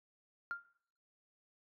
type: tone with exponential decay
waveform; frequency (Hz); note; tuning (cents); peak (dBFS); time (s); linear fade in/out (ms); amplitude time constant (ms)
sine; 1396.9; F6; 0; -32; 0.51-0.65; 0; 29
effects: noise-tail reverb RT60 0.6 s tail -18 dB re dry + tanh soft clip ceiling -30 dBFS